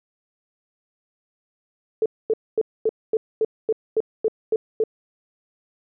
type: tone bursts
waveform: sine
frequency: 440 Hz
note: A4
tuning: in tune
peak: -16 dBFS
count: 11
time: 2.02-4.838 s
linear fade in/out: 2 ms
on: 38 ms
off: 240 ms
effects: none